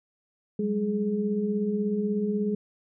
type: tone cluster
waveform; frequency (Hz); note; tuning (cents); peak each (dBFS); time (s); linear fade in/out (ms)
sine; 188.9 / 205.3 / 420.9; F#3 / G#3 / G#4; +36 / -20 / +23; -34 / -26 / -29; 0.59-2.55; 5
effects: none